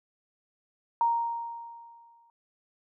sine tone with exponential decay, 932.3 Hz, A#5, in tune, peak -20 dBFS, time 1.01-2.3 s, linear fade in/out 1 ms, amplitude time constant 280 ms, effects none

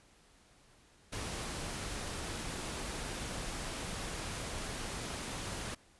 pink noise, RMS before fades -40 dBFS, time 1.12-5.75 s, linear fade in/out 10 ms, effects pink hiss -64 dBFS RMS until 5.99 s + resampled to 24000 Hz

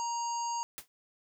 harmonic tone, 940 Hz, A#5, 14 cents sharp, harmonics 1 / 3 / 5 / 7 / 8, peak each -32 / -49 / -46 / -40 / -51 dBFS, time 0-0.63 s, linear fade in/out 0 ms
white noise with exponential decay, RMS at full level -38 dBFS, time 0.78-0.88 s, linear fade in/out 0 ms, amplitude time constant 20 ms
effects none

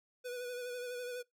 square tone with vibrato, 492.4 Hz, B4, 5 cents flat, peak -40 dBFS, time 0.24-1.23 s, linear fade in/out 20 ms, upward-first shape sine, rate 12 Hz, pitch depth 31 cents each way, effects noise-tail reverb RT60 0.2 s tail -26 dB re dry

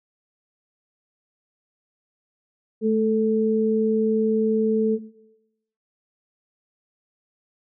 sine tone pair together, 217.1 / 440 Hz, A3 / A4, -23 / 0 cents, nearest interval octave, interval 1223 cents, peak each -20 dBFS, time 2.81-4.99 s, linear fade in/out 50 ms, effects noise-tail reverb RT60 0.9 s tail -18 dB re dry

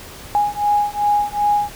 sine beating tone pair, 825 / 827.6 Hz, G#5 / G#5, -12 / -6 cents, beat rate 2.6 Hz, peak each -18 dBFS, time 0.35-1.7 s, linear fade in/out 0 ms, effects pink hiss -37 dBFS RMS until 1.75 s

